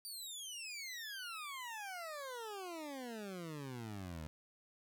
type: exponential sweep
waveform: 20% pulse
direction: down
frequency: 4699 to 74.4 Hz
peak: -39 dBFS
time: 0.05-4.27 s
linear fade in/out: 0 ms
effects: none